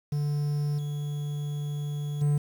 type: tone with level steps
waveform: triangle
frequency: 146.2 Hz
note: D3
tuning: 7 cents flat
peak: -23 / -27 / -19 dBFS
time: 0.12-2.38 s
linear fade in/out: 5 ms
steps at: 0.78 / 2.21 s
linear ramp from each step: 10 ms
effects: 8-bit